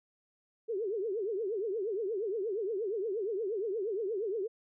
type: tone with vibrato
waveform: sine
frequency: 416.1 Hz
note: G#4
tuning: 3 cents sharp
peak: -31 dBFS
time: 0.68-4.48 s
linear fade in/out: 20 ms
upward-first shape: triangle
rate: 8.5 Hz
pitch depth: 250 cents each way
effects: none